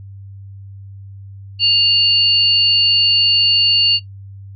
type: tone pair together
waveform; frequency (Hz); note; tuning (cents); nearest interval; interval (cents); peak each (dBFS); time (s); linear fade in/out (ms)
sine; 2810 / 4453; F7 / C#8; +10 / +7; minor sixth; 797; -12; 1.59-4; 50
effects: noise-tail reverb RT60 0.1 s tail -17 dB re dry + added 98 Hz sine -32 dBFS peak until 4.55 s